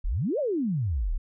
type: exponential two-way sweep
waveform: sine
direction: up then down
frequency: 30.13 to 634 to 30.13 Hz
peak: -24 dBFS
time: 0.04-1.18 s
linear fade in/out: 10 ms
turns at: 0.39 s
effects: none